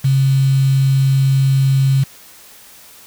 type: tone with quantisation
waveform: sine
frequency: 135 Hz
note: C#3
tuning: 45 cents flat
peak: -10 dBFS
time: 0.04-2.04 s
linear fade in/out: 10 ms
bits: 5
effects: white hiss -42 dBFS RMS until 3.06 s